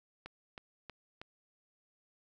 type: click train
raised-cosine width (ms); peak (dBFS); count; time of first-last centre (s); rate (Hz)
0.3; -29; 4; 0.26-1.215; 3.14
effects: none